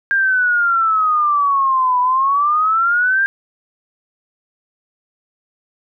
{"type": "exponential two-way sweep", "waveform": "sine", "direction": "down then up", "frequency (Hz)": [1610, 986, 1610], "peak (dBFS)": -12, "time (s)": [0.11, 3.26], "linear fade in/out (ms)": 0, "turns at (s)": 2, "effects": []}